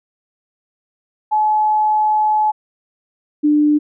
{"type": "tone pair in turn", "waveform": "sine", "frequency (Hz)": [855, 297.9], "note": ["A5", "D4"], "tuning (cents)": [-50, 25], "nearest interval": "octave + tritone", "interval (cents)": 1825, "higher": "first", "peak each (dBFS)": [-12, -10], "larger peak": "second", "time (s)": [[1.31, 2.52], [3.43, 3.79]], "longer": "first", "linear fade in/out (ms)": 20, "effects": []}